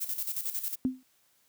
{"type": "noise with tremolo", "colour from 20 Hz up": "violet", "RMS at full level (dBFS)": -32, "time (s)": [0, 0.76], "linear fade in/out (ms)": 20, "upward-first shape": "square", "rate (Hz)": 11, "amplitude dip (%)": 65}
{"type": "tone with exponential decay", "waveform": "sine", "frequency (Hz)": 257.8, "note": "C4", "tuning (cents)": -26, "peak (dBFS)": -21, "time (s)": [0.85, 1.03], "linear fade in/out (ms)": 0, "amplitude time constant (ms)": 38}
{"effects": ["white hiss -68 dBFS RMS until 1.48 s", "high-pass 60 Hz 12 dB/octave"]}